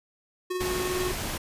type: tone with tremolo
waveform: square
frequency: 365.1 Hz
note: F#4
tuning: 23 cents flat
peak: -27 dBFS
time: 0.5-1.12 s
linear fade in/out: 10 ms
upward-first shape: sine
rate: 20 Hz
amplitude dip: 40%
type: noise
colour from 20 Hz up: pink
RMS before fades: -32 dBFS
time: 0.6-1.38 s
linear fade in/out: 10 ms
effects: resampled to 32000 Hz